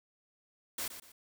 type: noise with echo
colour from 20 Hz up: white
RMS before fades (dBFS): -37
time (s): 0.78-0.88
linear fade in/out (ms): 5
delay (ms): 120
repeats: 2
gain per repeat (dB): -10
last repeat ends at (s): 1.12
effects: none